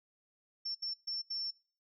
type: tone bursts at uneven times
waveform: sine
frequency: 5410 Hz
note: E8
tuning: 44 cents sharp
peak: -35 dBFS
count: 4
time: 0.65-0.75 / 0.82-0.94 / 1.07-1.22 / 1.3-1.51 s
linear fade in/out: 10 ms
effects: noise-tail reverb RT60 0.4 s tail -25 dB re dry